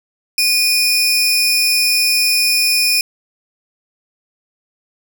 sawtooth tone pair together, 2455 / 5299 Hz, D#7 / E8, -24 / +8 cents, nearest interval octave + minor second, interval 1332 cents, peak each -12 dBFS, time 0.38-3.01 s, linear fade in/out 2 ms, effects none

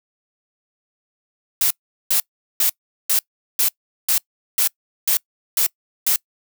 blue noise bursts, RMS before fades -17 dBFS, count 10, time 1.61-6.16 s, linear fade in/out 2 ms, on 95 ms, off 400 ms, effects noise-tail reverb RT60 0.1 s tail -25 dB re dry

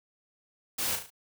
white noise with echo, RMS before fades -31 dBFS, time 0.78-0.96 s, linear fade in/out 10 ms, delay 36 ms, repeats 4, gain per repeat -6 dB, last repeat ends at 1.104 s, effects none

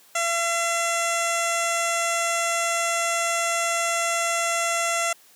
15% pulse tone with low-pass filter, 678 Hz, E5, 49 cents sharp, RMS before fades -24 dBFS, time 0.15-5.13 s, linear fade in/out 5 ms, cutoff 8600 Hz, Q 3.6, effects white hiss -54 dBFS RMS until 5.35 s + high-pass 200 Hz 12 dB/octave

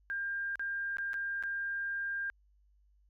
sine tone with dropouts, 1600 Hz, G6, 35 cents sharp, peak -33 dBFS, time 0.1-2.3 s, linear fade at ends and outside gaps 0 ms, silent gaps 0.556-0.595 / 0.97-0.984 / 1.133-1.141 / 1.426-1.436 s, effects added 50 Hz sine -64 dBFS peak until 3.09 s

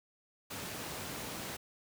pink high-pass noise, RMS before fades -42 dBFS, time 0.5-1.57 s, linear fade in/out 10 ms, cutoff 110 Hz, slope 12 dB/octave, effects none

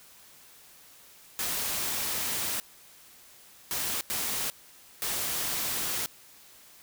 white noise bursts at uneven times, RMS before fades -31 dBFS, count 4, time 1.39-2.6 / 3.71-4.01 / 4.1-4.5 / 5.02-6.06 s, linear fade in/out 0 ms, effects white hiss -54 dBFS RMS until 6.82 s

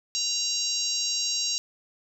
harmonic tone with a mistuned harmonic, 932.3 Hz, A#5, in tune, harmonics 3 / 4 / 5 / 6 / 7 / 8, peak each -36 / -31 / -32 / -30 / -32 / -36 dBFS, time 0.15-1.58 s, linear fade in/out 0 ms, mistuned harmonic 4, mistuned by +90 cents, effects 9-bit

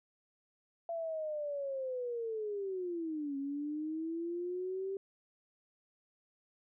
sine linear two-way sweep, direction down then up, 678 to 273.7 to 392.6 Hz, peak -35 dBFS, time 0.89-4.97 s, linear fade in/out 2 ms, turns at 3.37 s, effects none

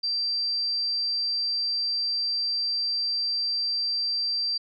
sine tone, 4700 Hz, D8, 1 cent sharp, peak -24 dBFS, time 0.03-4.58 s, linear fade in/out 10 ms, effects none

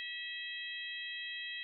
harmonic tone, 647 Hz, E5, 32 cents flat, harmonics 3 / 4 / 5 / 6, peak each -43 / -46 / -44 / -49 dBFS, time 0-1.63 s, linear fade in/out 0 ms, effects none

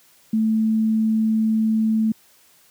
sine tone, 220 Hz, A3, in tune, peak -16 dBFS, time 0.33-2.12 s, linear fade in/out 5 ms, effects white hiss -55 dBFS RMS until 2.7 s + high-pass 80 Hz 12 dB/octave

